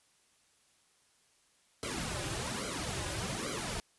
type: noise with flanger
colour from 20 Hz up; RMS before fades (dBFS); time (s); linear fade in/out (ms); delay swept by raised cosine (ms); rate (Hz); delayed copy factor
pink; -37; 1.83-3.8; 0; 1.1 to 4.5; 1.2; -0.95
effects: white hiss -69 dBFS RMS until 3.98 s + resampled to 24000 Hz